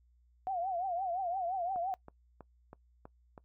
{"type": "tone with vibrato", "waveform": "sine", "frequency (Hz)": 728, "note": "F#5", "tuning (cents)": -28, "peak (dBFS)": -32, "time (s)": [0.47, 1.94], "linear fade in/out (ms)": 0, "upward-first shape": "triangle", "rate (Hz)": 5.8, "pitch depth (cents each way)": 150}
{"type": "click train", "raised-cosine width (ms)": 1, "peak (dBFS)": -34, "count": 6, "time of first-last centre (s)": [1.76, 3.378], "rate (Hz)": 3.09}
{"effects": ["noise-tail reverb RT60 0.1 s tail -22 dB re dry", "added 60 Hz sine -64 dBFS peak until 3.44 s"]}